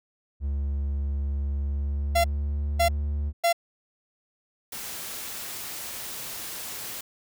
triangle tone with pitch glide, 70.3 to 72.91 Hz, C#2 to D2, +25 to -12 cents, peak -23 dBFS, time 0.4-3.33 s, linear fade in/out 50 ms, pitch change +63 cents, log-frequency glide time 1.6-2.81 s
45% pulse tone bursts, 683 Hz, F5, 39 cents flat, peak -19 dBFS, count 3, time 2.15-3.529 s, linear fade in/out 10 ms, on 93 ms, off 550 ms
white noise, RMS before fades -36 dBFS, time 4.72-7.01 s, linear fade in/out 5 ms
effects none

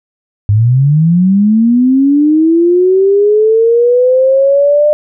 sine linear sweep, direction up, 99.2 to 603 Hz, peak -5 dBFS, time 0.49-4.93 s, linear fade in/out 0 ms, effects none

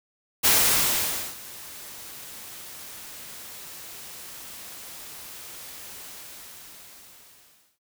white noise with ADSR envelope, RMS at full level -18 dBFS, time 0.43-7.79 s, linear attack 24 ms, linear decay 890 ms, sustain -23 dB, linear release 1800 ms, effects none

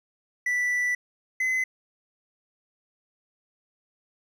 triangle tone pair in turn, 1971 / 2037 Hz, B6 / C7, -4 / -47 cents, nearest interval minor second, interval 57 cents, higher second, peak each -21 dBFS, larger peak neither, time 0.46-0.95 / 1.4-1.64 s, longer first, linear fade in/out 5 ms, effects none

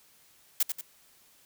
blue noise with echo, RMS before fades -24 dBFS, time 0.6-0.63 s, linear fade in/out 5 ms, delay 91 ms, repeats 2, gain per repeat -7 dB, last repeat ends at 0.812 s, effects white hiss -61 dBFS RMS until 1.45 s

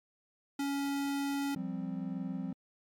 square tone, 280 Hz, C#4, 18 cents sharp, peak -32 dBFS, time 0.59-1.55 s, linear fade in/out 5 ms
triangle chord, F suspended second, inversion none, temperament equal, 174.61 / 196 / 261.6 Hz, F3 / G3 / C4, 0 / 0 / 0 cents, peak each -37 dBFS, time 1.56-2.53 s, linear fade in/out 2 ms
effects MP3 64 kbps

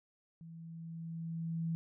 sine tone with level ramp, 164.81 Hz, E3, in tune, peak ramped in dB -48 to -32 dBFS, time 0.41-1.75 s, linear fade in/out 0 ms, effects none

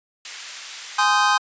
pink high-pass noise, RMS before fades -35 dBFS, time 0.25-1.04 s, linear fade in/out 2 ms, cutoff 2000 Hz, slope 12 dB/octave
square chord, Ab major seventh, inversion none, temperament just, 830.6 / 1038.3 / 1245.9 / 1557.4 Hz, Ab5 / C6 / Eb6 / G6, 0 / -14 / +2 / -12 cents, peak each -22 dBFS, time 0.98-1.38 s, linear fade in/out 10 ms
effects resampled to 16000 Hz

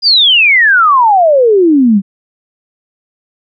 sine exponential sweep, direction down, 4978 to 187.6 Hz, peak -4 dBFS, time 0.02-2.02 s, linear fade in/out 50 ms, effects none

